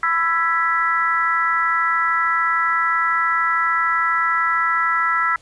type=harmonic tone with a mistuned harmonic; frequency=333.1 Hz; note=E4; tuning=18 cents sharp; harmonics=3 / 4 / 5 / 6; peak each=-26 / -18 / -25 / -22 dBFS; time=0.03-5.36 s; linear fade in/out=2 ms; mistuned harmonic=6; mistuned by=-29 cents; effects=pink hiss -52 dBFS RMS until 5.41 s + resampled to 22050 Hz